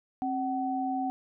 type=tone pair together; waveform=sine; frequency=266.6 / 754.1 Hz; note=C4 / F#5; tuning=+33 / +33 cents; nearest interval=octave + tritone; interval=1800 cents; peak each=-31 / -30 dBFS; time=0.22-1.1 s; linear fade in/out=0 ms; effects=none